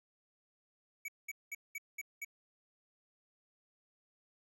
square tone bursts, 2270 Hz, C#7, 41 cents sharp, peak -40 dBFS, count 6, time 1.05-2.248 s, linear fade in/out 5 ms, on 33 ms, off 200 ms, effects none

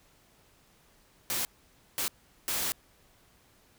white noise bursts at uneven times, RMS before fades -31 dBFS, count 3, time 1.3-1.45 / 1.98-2.08 / 2.48-2.72 s, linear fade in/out 0 ms, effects pink hiss -63 dBFS RMS until 3.78 s

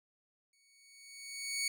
15% pulse tone with exponential growth, 2234 Hz, C#7, 13 cents sharp, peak -24 dBFS, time 0.53-1.68 s, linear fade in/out 2 ms, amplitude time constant 250 ms, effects none

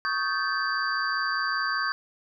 sine tone cluster, 1117 / 1242 / 1560 / 1734 / 4655 Hz, C#6 / D#6 / G6 / A6 / D8, +13 / -3 / -9 / -26 / -16 cents, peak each -30 / -33 / -28 / -35 / -34 dBFS, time 0.05-1.92 s, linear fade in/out 0 ms, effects none

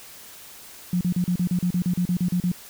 sine tone bursts, 178.2 Hz, F3, 35 cents sharp, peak -19 dBFS, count 14, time 0.93-2.517 s, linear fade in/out 2 ms, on 79 ms, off 37 ms, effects white hiss -44 dBFS RMS until 2.69 s

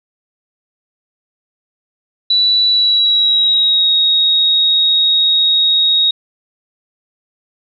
sine tone with pitch glide, 3951 to 3766 Hz, B7 to A#7, 0 to +17 cents, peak -9 dBFS, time 2.3-6.11 s, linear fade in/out 5 ms, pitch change -83 cents, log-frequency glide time 2.69-3.9 s, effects none

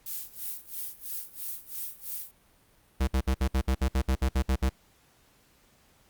violet noise with tremolo, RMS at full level -34 dBFS, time 0.06-2.31 s, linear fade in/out 2 ms, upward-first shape sine, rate 3 Hz, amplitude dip 90%
square tone bursts, 65.41 Hz, C2, in tune, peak -23 dBFS, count 13, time 3-4.695 s, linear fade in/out 10 ms, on 75 ms, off 60 ms
effects pink hiss -63 dBFS RMS until 6.09 s + Opus 48 kbps

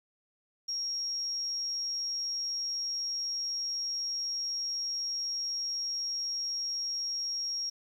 sine tone, 5588 Hz, F8, in tune, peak -31 dBFS, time 0.68-7.7 s, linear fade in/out 10 ms, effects 10-bit

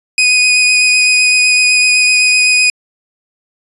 sawtooth tone with vibrato, 2489 Hz, D#7, in tune, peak -4 dBFS, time 0.18-2.7 s, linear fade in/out 2 ms, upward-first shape sine, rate 7.9 Hz, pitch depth 12 cents each way, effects resampled to 24000 Hz

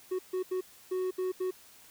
triangle tone bursts at uneven times, 370 Hz, F#4, in tune, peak -27 dBFS, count 6, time 0.11-0.19 / 0.33-0.43 / 0.51-0.61 / 0.91-1.11 / 1.18-1.32 / 1.4-1.51 s, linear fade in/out 10 ms, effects white hiss -56 dBFS RMS until 1.9 s

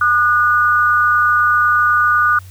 sine tone pair together, 1210 / 1462 Hz, D#6 / F#6, -49 / -21 cents, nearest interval minor third, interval 328 cents, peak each -13 dBFS, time 0.01-2.39 s, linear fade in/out 5 ms, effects added 93 Hz sine -34 dBFS peak until 2.5 s + white hiss -47 dBFS RMS until 2.5 s

